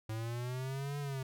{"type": "linear two-way sweep", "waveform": "square", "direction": "up then down", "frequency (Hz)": [108.8, 145.1, 130], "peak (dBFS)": -37, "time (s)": [0.09, 1.23], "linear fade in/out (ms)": 5, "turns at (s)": 0.99, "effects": []}